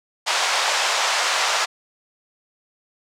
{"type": "band-pass noise", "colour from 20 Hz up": "pink", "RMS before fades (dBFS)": -21, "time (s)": [0.26, 1.66], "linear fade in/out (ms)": 20, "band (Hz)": [680, 7200], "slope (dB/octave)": 24, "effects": []}